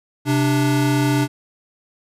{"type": "tone pair together", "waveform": "square", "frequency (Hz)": [131, 294.1], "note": ["C3", "D4"], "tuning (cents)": [2, 3], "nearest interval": "octave + major second", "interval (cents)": 1401, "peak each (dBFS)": -19, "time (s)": [0.25, 1.28], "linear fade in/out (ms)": 50, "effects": ["resampled to 32000 Hz"]}